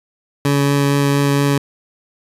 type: tone with vibrato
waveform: 20% pulse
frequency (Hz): 141.4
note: C#3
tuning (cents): +35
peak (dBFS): -8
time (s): 0.45-1.58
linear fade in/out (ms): 2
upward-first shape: triangle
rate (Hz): 4.3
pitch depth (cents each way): 9
effects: resampled to 32000 Hz